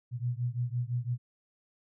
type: beating tone pair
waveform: sine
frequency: 119.4 / 125.3 Hz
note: A#2 / B2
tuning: +42 / +25 cents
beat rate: 5.9 Hz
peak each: -32 / -33 dBFS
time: 0.11-1.18 s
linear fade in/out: 50 ms
effects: none